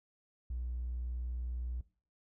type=tone; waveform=triangle; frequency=60.9 Hz; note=B1; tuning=24 cents flat; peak=-32 dBFS; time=0.5-1.81 s; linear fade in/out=5 ms; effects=noise-tail reverb RT60 0.4 s tail -21 dB re dry + tanh soft clip ceiling -32 dBFS